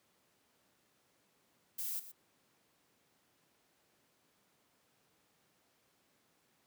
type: noise with echo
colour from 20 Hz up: violet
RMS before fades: -39 dBFS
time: 1.78-2 s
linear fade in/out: 10 ms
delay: 120 ms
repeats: 1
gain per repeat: -13 dB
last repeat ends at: 2.12 s
effects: pink hiss -73 dBFS RMS until 6.66 s + high-pass 150 Hz 12 dB/octave